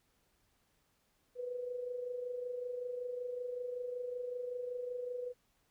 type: tone with amplitude modulation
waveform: sine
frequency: 493.9 Hz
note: B4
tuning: in tune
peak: -35 dBFS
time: 1.35-5.34 s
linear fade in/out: 50 ms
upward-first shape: sine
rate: 25.3 Hz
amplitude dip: 55%
effects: pink hiss -75 dBFS RMS until 5.7 s